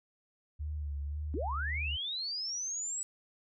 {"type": "tone with vibrato", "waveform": "sine", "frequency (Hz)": 73.42, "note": "D2", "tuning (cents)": 0, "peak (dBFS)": -34, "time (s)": [0.59, 1.97], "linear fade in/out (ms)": 20, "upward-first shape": "sine", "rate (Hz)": 1.9, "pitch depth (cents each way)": 56}
{"type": "linear sweep", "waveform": "sine", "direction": "up", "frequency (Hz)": [242.4, 7902], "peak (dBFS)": -34, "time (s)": [1.34, 3.03], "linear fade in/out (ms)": 0}
{"effects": []}